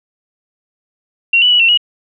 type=tone with pitch steps; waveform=sine; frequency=2748 / 2962 / 2934 / 2710 / 2905 Hz; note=F7 / F#7 / F#7 / E7 / F#7; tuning=-29 / +1 / -15 / +47 / -32 cents; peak=-7 dBFS; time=1.33-1.775 s; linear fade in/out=5 ms; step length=89 ms; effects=none